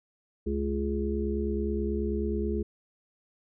harmonic tone with a mistuned harmonic, 69.3 Hz, C#2, in tune, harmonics 1 / 3 / 5 / 6, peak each -31 / -32 / -33 / -33 dBFS, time 0.46-2.63 s, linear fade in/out 10 ms, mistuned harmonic 3, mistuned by +30 cents, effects none

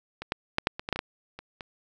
clicks, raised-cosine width 0.3 ms, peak -20 / -11 / -7 / -6 / -18 / -16 / -9 / -17 / -11 / -24 / -22 dBFS, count 11, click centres 0.22 / 0.321 / 0.584 / 0.671 / 0.795 / 0.889 / 0.927 / 0.96 / 0.991 / 1.39 / 1.608 s, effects none

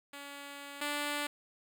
5% pulse tone pair in turn, 283.2 / 292 Hz, C#4 / D4, +37 / -10 cents, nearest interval minor second, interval 53 cents, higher second, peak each -33 / -22 dBFS, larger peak second, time 0.13-0.81 / 0.81-1.27 s, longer first, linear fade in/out 5 ms, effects none

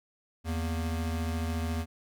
square tone pair together, 82.41 / 233.1 Hz, E2 / A#3, 0 / 0 cents, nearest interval octave + tritone, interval 1800 cents, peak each -31 / -37 dBFS, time 0.44-1.86 s, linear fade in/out 50 ms, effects none

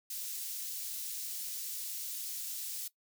white high-pass noise, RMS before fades -40 dBFS, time 0.1-2.88 s, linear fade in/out 5 ms, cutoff 4400 Hz, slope 12 dB/octave, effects noise-tail reverb RT60 0.1 s tail -18 dB re dry

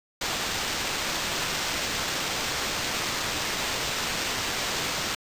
violet noise with sample-and-hold, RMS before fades -29 dBFS, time 0.21-5.15 s, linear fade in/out 5 ms, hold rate 11025 Hz, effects resampled to 32000 Hz

